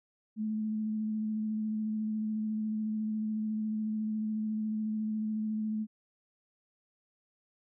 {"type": "tone with vibrato", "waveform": "sine", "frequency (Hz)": 216.1, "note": "A3", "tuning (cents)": -31, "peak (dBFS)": -30, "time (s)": [0.36, 5.87], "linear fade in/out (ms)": 50, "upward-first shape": "square", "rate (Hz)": 14, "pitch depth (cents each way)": 13, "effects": []}